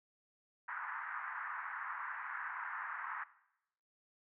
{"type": "band-pass noise", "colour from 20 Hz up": "white", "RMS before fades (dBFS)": -43, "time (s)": [0.68, 3.24], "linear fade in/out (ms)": 5, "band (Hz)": [920, 1800], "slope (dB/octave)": 48, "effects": ["noise-tail reverb RT60 0.8 s tail -18 dB re dry"]}